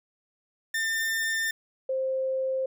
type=tone pair in turn; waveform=40% pulse / sine; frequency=1798 / 526.1 Hz; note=A6 / C5; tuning=+37 / +9 cents; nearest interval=octave + major sixth; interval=2128 cents; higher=first; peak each=-25 dBFS; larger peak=neither; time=0.74-1.51 / 1.89-2.66 s; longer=neither; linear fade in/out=5 ms; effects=none